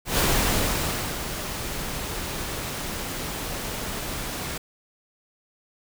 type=noise with ADSR envelope; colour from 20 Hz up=pink; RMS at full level=-21 dBFS; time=0.05-4.58 s; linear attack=130 ms; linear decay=1000 ms; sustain=-10 dB; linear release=7 ms; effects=none